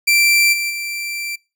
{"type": "tone with level steps", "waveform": "sawtooth", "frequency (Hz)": 2349, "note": "D7", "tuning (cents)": 0, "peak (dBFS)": [-8, -16, -20], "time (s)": [0.07, 1.36], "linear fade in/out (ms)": 10, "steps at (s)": [0.52, 0.69], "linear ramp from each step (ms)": 20, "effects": ["noise-tail reverb RT60 0.3 s tail -24 dB re dry"]}